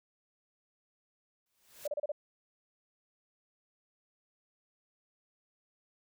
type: noise with exponential growth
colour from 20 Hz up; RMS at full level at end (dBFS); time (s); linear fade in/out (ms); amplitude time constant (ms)
white; -46; 1.46-1.87; 1; 87
type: tone bursts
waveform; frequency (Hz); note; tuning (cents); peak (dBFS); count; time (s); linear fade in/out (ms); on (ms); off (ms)
sine; 589; D5; +5; -31; 5; 1.85-2.119; 5; 29; 31
effects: none